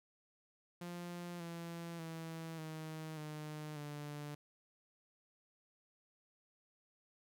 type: tone with pitch steps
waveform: sawtooth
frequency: 174.61 / 168.76 / 163.11 / 157.64 / 152.36 / 147.25 Hz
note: F3 / E3 / E3 / D#3 / D#3 / D3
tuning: 0 / +41 / -18 / +23 / -36 / +5 cents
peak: -40 dBFS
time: 0.81-4.35 s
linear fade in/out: 5 ms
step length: 590 ms
effects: none